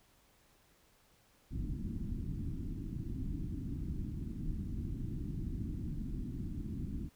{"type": "low-pass noise", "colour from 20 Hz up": "pink", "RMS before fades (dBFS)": -39, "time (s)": [1.5, 7.1], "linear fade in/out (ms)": 50, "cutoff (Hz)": 310, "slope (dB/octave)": 48, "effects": ["pink hiss -68 dBFS RMS until 7.15 s"]}